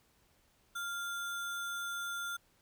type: tone with sample-and-hold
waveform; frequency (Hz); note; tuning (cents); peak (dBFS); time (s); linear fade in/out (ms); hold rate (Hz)
sine; 1396; F6; -1; -36; 0.75-2.37; 10; 4900
effects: pink hiss -70 dBFS RMS until 2.61 s